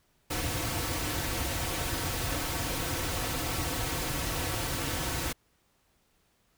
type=noise with comb filter; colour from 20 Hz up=pink; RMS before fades=-32 dBFS; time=0.3-5.33 s; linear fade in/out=10 ms; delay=4.9 ms; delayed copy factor=-0.65; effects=pink hiss -70 dBFS RMS until 6.57 s